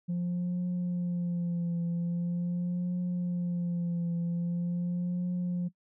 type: tone with vibrato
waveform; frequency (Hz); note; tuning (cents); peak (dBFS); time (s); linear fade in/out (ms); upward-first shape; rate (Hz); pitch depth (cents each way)
sine; 174.61; F3; 0; -26; 0.08-5.69; 20; triangle; 0.43; 43
effects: noise-tail reverb RT60 0.1 s tail -20 dB re dry + tanh soft clip ceiling -27 dBFS